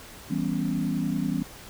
sine chord, C# half-diminished seventh, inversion first, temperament equal, 164.81 / 196 / 246.9 / 277.2 Hz, E3 / G3 / B3 / C#4, 0 / 0 / 0 / 0 cents, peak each -30 dBFS, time 0.3-1.43 s, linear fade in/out 10 ms, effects pink hiss -45 dBFS RMS until 1.69 s

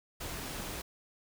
pink noise, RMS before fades -40 dBFS, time 0.2-0.82 s, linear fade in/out 10 ms, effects none

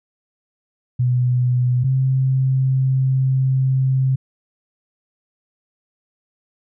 sine tone pair in turn, 124.5 / 131.9 Hz, B2 / C3, +14 / +14 cents, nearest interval minor second, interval 100 cents, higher second, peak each -14 dBFS, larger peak neither, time 0.99-1.84 / 1.84-4.16 s, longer second, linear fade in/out 10 ms, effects none

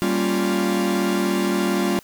45% pulse chord, G half-diminished seventh, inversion none, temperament equal, 196 / 233.1 / 277.2 / 349.2 Hz, G3 / Bb3 / Db4 / F4, 0 / 0 / 0 / 0 cents, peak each -23 / -27 / -27 / -23 dBFS, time 0.02-1.99 s, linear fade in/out 0 ms, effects white hiss -50 dBFS RMS until 2.03 s

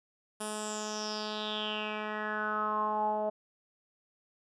10% pulse tone with low-pass filter sweep, 213 Hz, G#3, 44 cents sharp, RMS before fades -34 dBFS, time 0.4-3.3 s, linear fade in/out 10 ms, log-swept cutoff 10000 to 680 Hz, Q 6.8, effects none

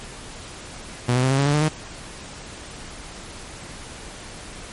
sawtooth tone with pitch steps, 122.5 / 126.67 / 130.99 / 135.45 / 140.07 / 144.84 / 149.77 / 154.88 Hz, B2 / B2 / C3 / C#3 / C#3 / D3 / D3 / D#3, -14 / +44 / +2 / -40 / +18 / -24 / +34 / -8 cents, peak -13 dBFS, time 1.08-1.688 s, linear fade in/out 10 ms, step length 76 ms, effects pink hiss -38 dBFS RMS until 4.72 s + MP3 48 kbps

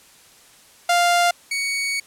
sawtooth tone pair in turn, 698.5 / 2235 Hz, F5 / C#7, 0 / +14 cents, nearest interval octave + minor sixth, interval 2014 cents, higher second, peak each -11 / -18 dBFS, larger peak first, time 0.89-1.31 / 1.51-2 s, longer second, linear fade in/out 5 ms, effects white hiss -50 dBFS RMS until 2.06 s + low-pass 11000 Hz 12 dB/octave

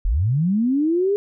sine linear sweep, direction up, 34.65 to 415.3 Hz, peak -16 dBFS, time 0.05-1.16 s, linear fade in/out 0 ms, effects none

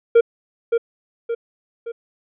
triangle tone with echo, 464.8 Hz, A#4, 5 cents flat, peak -6 dBFS, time 0.15-0.21 s, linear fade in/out 10 ms, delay 570 ms, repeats 3, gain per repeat -6 dB, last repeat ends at 1.92 s, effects resampled to 8000 Hz

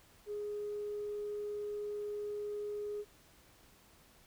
sine tone, 415.3 Hz, G#4, in tune, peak -36 dBFS, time 0.26-3.05 s, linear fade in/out 50 ms, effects tanh soft clip ceiling -32 dBFS + pink hiss -63 dBFS RMS until 4.26 s

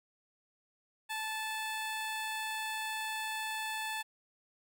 15% pulse tone, 874 Hz, A5, 12 cents flat, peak -29 dBFS, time 1.09-4.03 s, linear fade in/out 20 ms, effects none

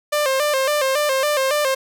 sawtooth tone with vibrato, 562 Hz, C#5, 24 cents sharp, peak -13 dBFS, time 0.12-1.75 s, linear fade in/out 10 ms, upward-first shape square, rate 3.6 Hz, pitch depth 97 cents each way, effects none

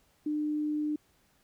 sine tone, 300.8 Hz, D4, 42 cents sharp, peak -28 dBFS, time 0.26-0.96 s, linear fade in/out 5 ms, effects pink hiss -68 dBFS RMS until 1.43 s

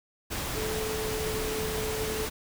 sine tone in noise, 435.3 Hz, A4, 19 cents flat, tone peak -32 dBFS, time 0.55-2.27 s, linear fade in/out 20 ms, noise pink, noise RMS -33 dBFS, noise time 0.3-2.3 s, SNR -2 dB, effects none

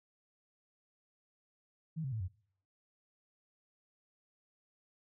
sine tone with pitch steps, 160 / 133 / 110.55 / 91.9 Hz, D#3 / C3 / A2 / F#2, +49 / +29 / +9 / -11 cents, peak -35 dBFS, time 1.96-2.284 s, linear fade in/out 20 ms, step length 81 ms, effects noise-tail reverb RT60 0.6 s tail -23 dB re dry

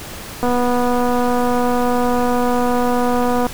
click train, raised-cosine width 1 ms, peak -6 dBFS, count 745, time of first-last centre 0.43-3.467 s, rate 245 Hz, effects pink hiss -32 dBFS RMS until 3.53 s

